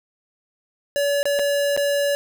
square tone with dropouts, 570 Hz, C#5, 48 cents sharp, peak -19 dBFS, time 0.96-2.15 s, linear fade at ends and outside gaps 0 ms, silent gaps 1.23-1.255 / 1.39-1.394 / 1.765-1.775 s, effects none

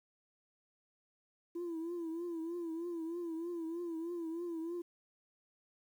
sine tone with vibrato, 336 Hz, E4, 33 cents sharp, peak -35 dBFS, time 1.55-4.82 s, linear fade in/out 10 ms, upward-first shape triangle, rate 3.2 Hz, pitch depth 89 cents each way, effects tanh soft clip ceiling -36 dBFS + 11-bit

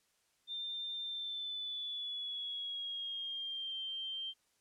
sine tone with pitch glide, 3595 to 3148 Hz, A7 to G7, +36 to +7 cents, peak -38 dBFS, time 0.47-4.34 s, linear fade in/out 50 ms, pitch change -229 cents, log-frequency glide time 1.01-3.79 s, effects white hiss -75 dBFS RMS until 4.6 s + low-pass 10000 Hz 12 dB/octave

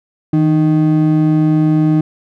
triangle ring-modulated tone, 233.1 Hz, A#3, in tune, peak -4 dBFS, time 0.33-2.01 s, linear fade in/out 5 ms, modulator 74.1 Hz, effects none

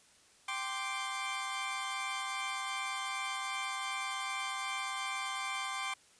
20% pulse chord, G suspended fourth, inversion none, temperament equal, 784 / 1046.5 / 1174.7 Hz, G5 / C6 / D6, 0 / 0 / 0 cents, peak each -37 / -34 / -35 dBFS, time 0.48-5.94 s, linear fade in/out 5 ms, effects white hiss -63 dBFS RMS until 6.19 s + resampled to 22050 Hz

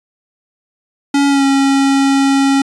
square tone with pitch glide, 281.3 to 273.9 Hz, C#4 to C#4, +26 to -21 cents, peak -10 dBFS, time 1.14-2.62 s, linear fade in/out 5 ms, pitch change -47 cents, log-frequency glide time 1.28-1.44 s, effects resampled to 22050 Hz

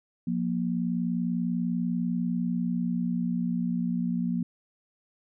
sine tone pair together, 177.23 / 237.4 Hz, F3 / A#3, +26 / +32 cents, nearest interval perfect fourth, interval 506 cents, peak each -28 dBFS, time 0.27-4.43 s, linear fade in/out 5 ms, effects none

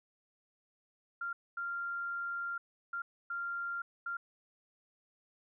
sine tone bursts at uneven times, 1390 Hz, F6, 9 cents flat, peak -35 dBFS, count 5, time 1.21-1.33 / 1.57-2.58 / 2.93-3.02 / 3.3-3.82 / 4.06-4.17 s, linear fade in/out 5 ms, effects none

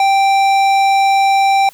sine tone with tanh clipping, 784 Hz, G5, in tune, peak -11 dBFS, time 0-1.69 s, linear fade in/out 2 ms, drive 15 dB, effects white hiss -44 dBFS RMS until 1.73 s

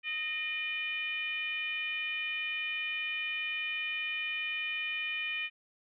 sine tone with frequency modulation, 2429 Hz, D#7, 42 cents flat, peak -32 dBFS, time 0.03-5.5 s, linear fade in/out 50 ms, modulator 583 Hz, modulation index 0.9, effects none

